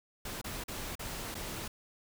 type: noise with dropouts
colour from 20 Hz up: pink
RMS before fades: -40 dBFS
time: 0.25-1.68 s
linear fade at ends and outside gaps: 5 ms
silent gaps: 0.415-0.442 / 0.639-0.681 / 0.954-0.993 / 1.345-1.351 s
effects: none